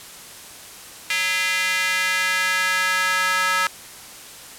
square tone with high-pass filter sweep, 185 Hz, F#3, in tune, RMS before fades -21 dBFS, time 1.1-3.67 s, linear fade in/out 2 ms, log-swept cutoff 2200 to 1400 Hz, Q 2.6, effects white hiss -40 dBFS RMS until 4.58 s + low-pass 12000 Hz 12 dB/octave

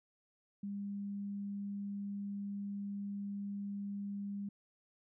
sine tone, 201.1 Hz, G3, 44 cents sharp, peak -38 dBFS, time 0.63-4.49 s, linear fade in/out 5 ms, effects none

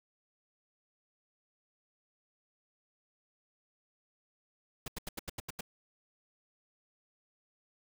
pink noise bursts, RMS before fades -39 dBFS, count 8, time 4.86-5.609 s, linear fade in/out 5 ms, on 21 ms, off 83 ms, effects none

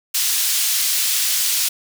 pink high-pass noise, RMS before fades -19 dBFS, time 0.14-1.69 s, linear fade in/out 10 ms, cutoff 3900 Hz, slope 12 dB/octave, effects none

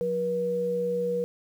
sine tone pair together, 180.3 / 482.1 Hz, F#3 / B4, -45 / -42 cents, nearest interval octave + perfect fourth, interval 1703 cents, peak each -34 / -25 dBFS, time 0.01-1.24 s, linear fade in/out 0 ms, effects 9-bit

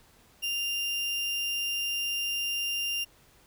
35% pulse tone, 2794 Hz, F7, in tune, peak -27 dBFS, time 0.42-3.05 s, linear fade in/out 20 ms, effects pink hiss -60 dBFS RMS until 3.46 s

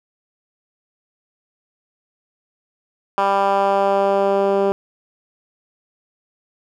10% pulse tone with band-pass filter sweep, 197.5 Hz, G3, 13 cents sharp, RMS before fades -17 dBFS, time 3.18-4.72 s, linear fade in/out 0 ms, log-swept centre 960 to 410 Hz, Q 1.6, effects none

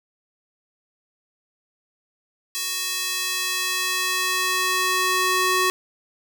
square tone with high-pass filter sweep, 370 Hz, F#4, in tune, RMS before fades -23 dBFS, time 2.55-5.7 s, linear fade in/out 0 ms, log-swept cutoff 3900 to 760 Hz, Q 0.72, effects none

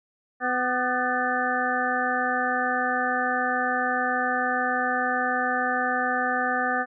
harmonic tone with a mistuned harmonic, 251.2 Hz, B3, 30 cents sharp, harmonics 1 / 2 / 3 / 5 / 6 / 7, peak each -32 / -32 / -27 / -30 / -30 / -28 dBFS, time 0.4-6.86 s, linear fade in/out 50 ms, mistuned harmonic 5, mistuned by -51 cents, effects none

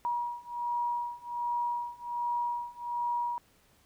sine beating tone pair, 957 / 958.3 Hz, A#5 / A#5, +45 / +48 cents, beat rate 1.3 Hz, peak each -34 / -33 dBFS, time 0.05-3.38 s, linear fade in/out 0 ms, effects pink hiss -65 dBFS RMS until 3.85 s

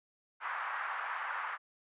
white band-pass noise, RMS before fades -38 dBFS, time 0.4-1.58 s, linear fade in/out 50 ms, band 940 to 1600 Hz, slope 24 dB/octave, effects resampled to 8000 Hz

